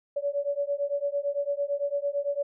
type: beating tone pair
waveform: sine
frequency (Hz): 565 / 573.9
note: C#5 / D5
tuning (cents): +33 / -40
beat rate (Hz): 8.9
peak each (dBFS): -29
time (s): 0.16-2.43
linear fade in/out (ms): 10
effects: none